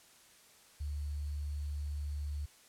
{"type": "tone with sample-and-hold", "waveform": "sine", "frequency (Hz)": 73.2, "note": "D2", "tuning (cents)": -5, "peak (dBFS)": -35, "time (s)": [0.8, 2.46], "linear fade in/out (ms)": 10, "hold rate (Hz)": 4410, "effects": ["white hiss -61 dBFS RMS until 2.68 s", "low-pass 11000 Hz 12 dB/octave"]}